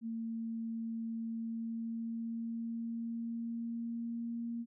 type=tone with pitch glide; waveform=sine; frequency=227.2 to 233.7 Hz; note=A#3 to A#3; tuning=-44 to +5 cents; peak=-36 dBFS; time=0.01-4.66 s; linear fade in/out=50 ms; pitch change=+49 cents; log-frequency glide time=1.29-4.48 s; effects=none